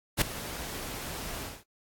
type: noise with ADSR envelope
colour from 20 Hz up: pink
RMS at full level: -22 dBFS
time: 0.17-1.64 s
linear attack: 45 ms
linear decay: 7 ms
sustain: -16 dB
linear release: 230 ms
effects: AAC 64 kbps